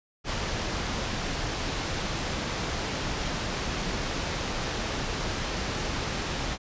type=low-pass noise; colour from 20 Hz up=pink; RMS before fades=-31 dBFS; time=0.24-6.58 s; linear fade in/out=50 ms; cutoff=6700 Hz; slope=24 dB/octave; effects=resampled to 16000 Hz